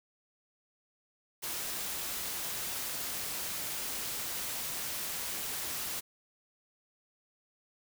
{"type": "noise", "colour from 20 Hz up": "white", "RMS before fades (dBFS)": -37, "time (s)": [1.42, 6.01], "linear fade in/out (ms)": 20, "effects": []}